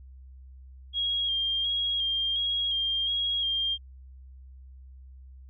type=tone with vibrato; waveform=sine; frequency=3248 Hz; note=G#7; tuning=39 cents flat; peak=-25 dBFS; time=0.93-3.78 s; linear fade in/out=50 ms; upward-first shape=square; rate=1.4 Hz; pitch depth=25 cents each way; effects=added 65 Hz sine -45 dBFS peak until 5.49 s